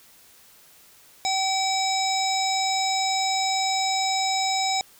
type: harmonic tone with a mistuned harmonic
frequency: 767 Hz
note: G5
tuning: 38 cents flat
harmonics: 1 / 3 / 5 / 7 / 9 / 10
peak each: -24 / -31 / -29 / -30 / -32 / -35 dBFS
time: 1.25-4.81 s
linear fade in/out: 0 ms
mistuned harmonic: 7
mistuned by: -57 cents
effects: white hiss -53 dBFS RMS until 4.99 s